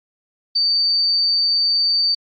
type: tone with amplitude modulation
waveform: sine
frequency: 4595 Hz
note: D8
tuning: 39 cents flat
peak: -13 dBFS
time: 0.55-2.15 s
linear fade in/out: 10 ms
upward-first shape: sine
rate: 169 Hz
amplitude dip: 30%
effects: AAC 32 kbps